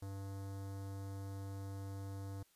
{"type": "tone with notch filter", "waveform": "square", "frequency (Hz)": 98, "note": "G2", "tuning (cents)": 0, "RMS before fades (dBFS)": -45, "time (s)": [0.02, 2.43], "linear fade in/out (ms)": 5, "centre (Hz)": 2600, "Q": 0.57, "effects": ["white hiss -72 dBFS RMS until 2.55 s", "resampled to 32000 Hz"]}